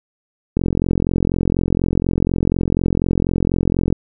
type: click train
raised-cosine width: 3 ms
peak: -4 dBFS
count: 149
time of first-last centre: 0.57-3.926 s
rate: 44.1 Hz
effects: none